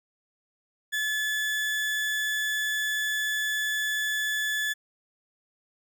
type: tone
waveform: 35% pulse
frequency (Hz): 1723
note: A6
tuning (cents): -37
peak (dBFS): -24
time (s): 0.92-4.74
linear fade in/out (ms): 20
effects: none